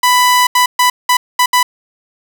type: tone bursts at uneven times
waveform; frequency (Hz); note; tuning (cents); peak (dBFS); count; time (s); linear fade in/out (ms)
sawtooth; 993; B5; +9; -4; 6; 0.03-0.47 / 0.55-0.66 / 0.79-0.9 / 1.09-1.17 / 1.39-1.46 / 1.53-1.63; 5
effects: 7-bit